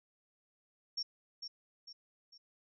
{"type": "tone with echo", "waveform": "sine", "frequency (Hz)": 5490, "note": "F8", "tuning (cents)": -31, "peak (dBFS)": -34, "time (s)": [0.97, 1.03], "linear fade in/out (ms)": 10, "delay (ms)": 450, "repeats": 3, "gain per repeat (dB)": -7, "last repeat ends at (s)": 2.38, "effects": []}